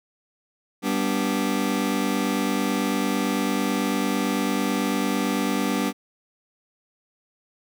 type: chord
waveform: sawtooth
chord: G major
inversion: none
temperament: just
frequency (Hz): 196 / 245 / 294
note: G3 / B3 / D4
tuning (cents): 0 / -14 / +2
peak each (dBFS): -22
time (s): 0.82-5.93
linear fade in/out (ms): 50
effects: none

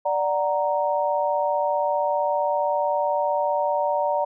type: chord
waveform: sine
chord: D augmented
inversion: none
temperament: equal with one note detuned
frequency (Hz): 587.3 / 742.6 / 932.3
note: D5 / F#5 / A#5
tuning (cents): 0 / +6 / 0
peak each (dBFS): -23 / -27 / -24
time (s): 0.05-4.25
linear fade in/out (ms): 10
effects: none

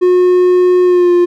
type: tone with pitch glide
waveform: triangle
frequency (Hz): 361.7 to 351.8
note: F#4 to F4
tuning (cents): -39 to +13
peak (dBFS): -4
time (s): 0.01-1.26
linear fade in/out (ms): 20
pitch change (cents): -48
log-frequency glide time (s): 0.83-1.12
effects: none

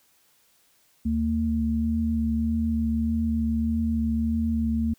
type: tone pair together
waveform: sine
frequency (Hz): 76.15 / 226.8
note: D#2 / A#3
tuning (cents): -37 / -47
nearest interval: octave + perfect fifth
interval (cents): 1890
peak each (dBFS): -27 / -23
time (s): 1.05-4.94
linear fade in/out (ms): 10
effects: white hiss -63 dBFS RMS until 4.98 s

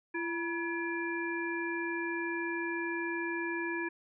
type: harmonic tone with a mistuned harmonic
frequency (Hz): 339.2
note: E4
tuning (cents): +50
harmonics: 1 / 3 / 5 / 7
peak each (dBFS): -35 / -41 / -37 / -41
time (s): 0.14-3.89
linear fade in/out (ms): 10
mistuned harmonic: 3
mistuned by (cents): -91
effects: none

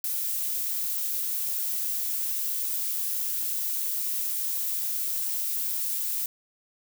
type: noise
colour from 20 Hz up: violet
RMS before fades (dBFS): -29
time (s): 0.04-6.26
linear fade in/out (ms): 2
effects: none

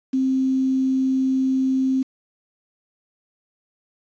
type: tone with quantisation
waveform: sine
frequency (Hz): 263.1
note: C4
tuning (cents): +10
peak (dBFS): -17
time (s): 0.13-2.03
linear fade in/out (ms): 10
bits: 7
effects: resampled to 16000 Hz

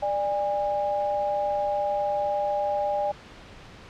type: tone pair together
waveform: sine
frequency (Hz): 593 / 815.2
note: D5 / G#5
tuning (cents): +17 / -32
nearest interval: tritone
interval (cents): 551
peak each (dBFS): -26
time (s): 0.02-3.12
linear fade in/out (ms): 10
effects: pink hiss -46 dBFS RMS until 3.89 s + low-pass 4000 Hz 12 dB/octave

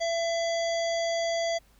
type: harmonic tone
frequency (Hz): 671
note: E5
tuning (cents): +31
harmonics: 1 / 3 / 5 / 7 / 9 / 10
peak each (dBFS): -26 / -36 / -39 / -39 / -43 / -44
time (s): 0-1.59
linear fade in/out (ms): 20
effects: added 50 Hz sine -59 dBFS peak until 1.79 s + pink hiss -63 dBFS RMS until 1.79 s

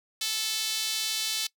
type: tone with high-pass filter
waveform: sawtooth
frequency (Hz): 438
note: A4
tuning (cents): -8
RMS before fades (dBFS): -30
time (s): 0.21-1.47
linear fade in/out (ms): 5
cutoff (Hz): 3800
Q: 1.9
effects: noise-tail reverb RT60 0.1 s tail -21 dB re dry

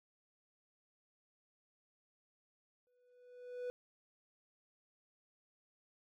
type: tone with exponential growth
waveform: triangle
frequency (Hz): 493.9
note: B4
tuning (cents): 0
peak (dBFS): -35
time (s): 2.87-3.7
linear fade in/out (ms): 0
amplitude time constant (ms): 180
effects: none

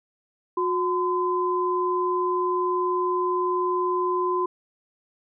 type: tone pair together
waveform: sine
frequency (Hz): 362.1 / 1020.9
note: F#4 / C6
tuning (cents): -37 / -43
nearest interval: octave + tritone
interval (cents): 1794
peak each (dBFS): -24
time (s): 0.57-4.46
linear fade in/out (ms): 5
effects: none

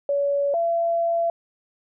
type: tone pair in turn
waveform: sine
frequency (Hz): 566 / 675.9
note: C#5 / E5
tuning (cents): +36 / +43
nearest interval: minor third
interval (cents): 307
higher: second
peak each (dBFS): -19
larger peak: neither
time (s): 0.09-0.54 / 0.54-1.3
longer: second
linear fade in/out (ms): 2
effects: none

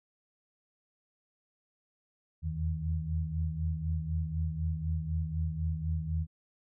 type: tone cluster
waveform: sine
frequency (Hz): 79.9 / 83.9 / 157.8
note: D#2 / E2 / D#3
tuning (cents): +47 / +31 / +25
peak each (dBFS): -33 / -35 / -35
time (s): 2.42-6.27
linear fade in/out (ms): 50
effects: none

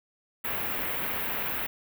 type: band-stop noise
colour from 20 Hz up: white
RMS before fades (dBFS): -31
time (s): 0.44-1.67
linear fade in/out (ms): 10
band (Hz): 2700 to 15000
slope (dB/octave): 24
effects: none

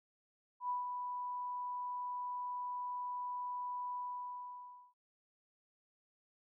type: tone with ADSR envelope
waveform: sine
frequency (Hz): 987.8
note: B5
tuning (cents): 0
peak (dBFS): -33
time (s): 0.6-4.94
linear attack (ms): 94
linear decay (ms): 150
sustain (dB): -5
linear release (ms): 980
effects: none

